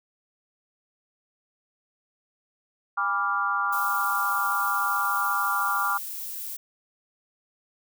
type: chord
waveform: sine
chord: G# diminished seventh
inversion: none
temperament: equal with one note detuned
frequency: 810.7 / 987.8 / 1174.7 / 1396.9 Hz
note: G#5 / B5 / D6 / F6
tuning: -42 / 0 / 0 / 0 cents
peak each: -32 / -32 / -26 / -27 dBFS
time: 2.97-5.98 s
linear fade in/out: 10 ms
type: noise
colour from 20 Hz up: violet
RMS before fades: -35 dBFS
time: 3.72-6.57 s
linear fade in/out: 10 ms
effects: none